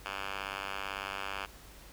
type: tone with band-pass filter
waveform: 5% pulse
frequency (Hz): 98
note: G2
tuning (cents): 0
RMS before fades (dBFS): -39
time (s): 0.05-1.46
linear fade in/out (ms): 5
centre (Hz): 2000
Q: 2.2
effects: added 50 Hz sine -54 dBFS peak until 1.92 s + pink hiss -54 dBFS RMS until 1.92 s